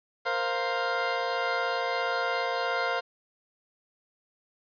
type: chord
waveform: 20% pulse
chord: Bb suspended second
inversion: none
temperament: equal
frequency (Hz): 466.2 / 523.3 / 698.5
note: Bb4 / C5 / F5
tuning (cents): 0 / 0 / 0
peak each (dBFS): -28 / -26 / -25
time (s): 0.25-3.01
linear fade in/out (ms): 20
effects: resampled to 11025 Hz + 9-bit